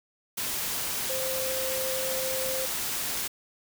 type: tone in noise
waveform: sine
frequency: 523.3 Hz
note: C5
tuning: in tune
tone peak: -31 dBFS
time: 1.09-2.66 s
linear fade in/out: 10 ms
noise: white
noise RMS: -31 dBFS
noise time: 0.37-3.28 s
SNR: -3 dB
effects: none